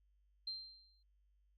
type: tone with exponential decay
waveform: sine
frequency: 4151 Hz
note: C8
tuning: 15 cents flat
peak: -38 dBFS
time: 0.47-1.03 s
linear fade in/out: 5 ms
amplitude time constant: 120 ms
effects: added 50 Hz sine -70 dBFS peak until 1.57 s